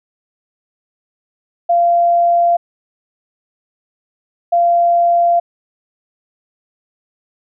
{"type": "tone pair in turn", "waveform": "sine", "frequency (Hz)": [690, 690], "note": ["F5", "F5"], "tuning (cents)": [-21, -21], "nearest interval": "unison", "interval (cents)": 0, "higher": "neither", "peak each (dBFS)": -9, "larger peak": "neither", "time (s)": [[1.69, 2.57], [4.52, 5.4]], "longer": "neither", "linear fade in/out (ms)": 10, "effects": []}